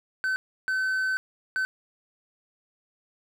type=tone bursts at uneven times; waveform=triangle; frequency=1526 Hz; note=G6; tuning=47 cents flat; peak=-22 dBFS; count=3; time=0.24-0.36 / 0.68-1.17 / 1.56-1.65 s; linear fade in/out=0 ms; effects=none